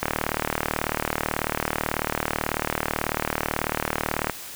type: click train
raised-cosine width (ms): 0.5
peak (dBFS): -7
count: 164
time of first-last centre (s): 0.03-4.297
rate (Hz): 38.2
effects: white hiss -38 dBFS RMS until 4.55 s